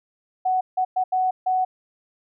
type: tone bursts at uneven times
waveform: sine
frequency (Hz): 744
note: F#5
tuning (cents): +9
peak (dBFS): -18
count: 5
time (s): 0.45-0.61 / 0.77-0.85 / 0.96-1.04 / 1.12-1.31 / 1.46-1.65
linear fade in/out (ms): 10
effects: none